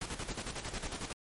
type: noise with tremolo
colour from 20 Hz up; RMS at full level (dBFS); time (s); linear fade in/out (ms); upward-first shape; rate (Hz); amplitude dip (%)
pink; -38; 0.01-1.13; 5; square; 11; 60
effects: MP3 48 kbps